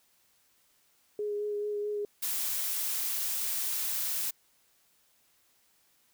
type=tone with vibrato; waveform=sine; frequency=415.3 Hz; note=G#4; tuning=in tune; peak=-30 dBFS; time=1.19-2.05 s; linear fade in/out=2 ms; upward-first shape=sine; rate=4.6 Hz; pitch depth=15 cents each way
type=noise; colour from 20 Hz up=blue; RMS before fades=-32 dBFS; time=2.22-4.31 s; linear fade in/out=10 ms
effects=white hiss -68 dBFS RMS until 6.13 s